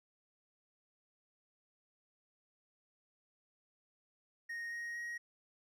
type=tone with pitch steps; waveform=triangle; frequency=1862 / 1876 / 1890.2 Hz; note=A#6 / A#6 / A#6; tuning=-2 / +11 / +24 cents; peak=-38 dBFS; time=4.49-5.18 s; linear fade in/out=10 ms; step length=230 ms; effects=none